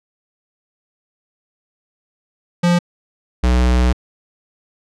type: tone pair in turn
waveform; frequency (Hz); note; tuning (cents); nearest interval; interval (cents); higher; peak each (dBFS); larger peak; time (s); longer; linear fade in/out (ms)
square; 174.61 / 61.73; F3 / B1; 0 / 0; octave + tritone; 1800; first; -12; neither; 2.63-2.79 / 3.43-3.93; second; 10
effects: low-pass 7000 Hz 12 dB/octave